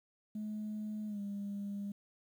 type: tone with pitch glide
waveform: sine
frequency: 213 to 201.5 Hz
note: G#3 to G3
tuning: +44 to +48 cents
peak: -36 dBFS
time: 0.35-1.92 s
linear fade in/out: 5 ms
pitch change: -96 cents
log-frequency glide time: 1.07-1.2 s
effects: tanh soft clip ceiling -34 dBFS + 11-bit